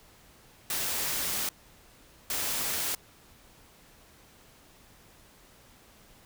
white noise bursts at uneven times, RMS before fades -31 dBFS, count 2, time 0.7-1.49 / 2.3-2.95 s, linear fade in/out 2 ms, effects pink hiss -57 dBFS RMS until 6.25 s

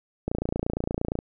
click train, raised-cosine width 2 ms, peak -13 dBFS, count 27, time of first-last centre 0.28-1.189 s, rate 28.6 Hz, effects none

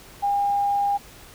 sine tone, 807 Hz, G#5, 50 cents flat, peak -19 dBFS, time 0.22-0.98 s, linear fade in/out 20 ms, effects pink hiss -46 dBFS RMS until 1.34 s

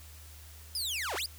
sawtooth linear two-way sweep, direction down then up, 5150 to 329.6 to 5150 Hz, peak -29 dBFS, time 0.75-1.26 s, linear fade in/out 2 ms, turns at 1.15 s, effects added 77 Hz sine -49 dBFS peak until 1.38 s + white hiss -54 dBFS RMS until 1.38 s

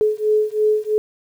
sine beating tone pair, 425.8 / 428.8 Hz, G#4 / A4, +43 / -45 cents, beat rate 3 Hz, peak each -18 dBFS, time 0.01-0.98 s, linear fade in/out 0 ms, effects 8-bit

